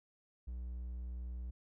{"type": "tone", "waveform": "triangle", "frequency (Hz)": 61, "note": "B1", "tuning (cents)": -21, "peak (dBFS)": -38, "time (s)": [0.47, 1.51], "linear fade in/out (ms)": 10, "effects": []}